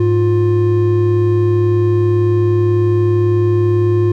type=tone pair together; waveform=triangle; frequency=104.7 / 352.2 Hz; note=G#2 / F4; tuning=+15 / +15 cents; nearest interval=octave + major sixth; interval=2100 cents; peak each=-11 dBFS; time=0-4.12 s; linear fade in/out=5 ms; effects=none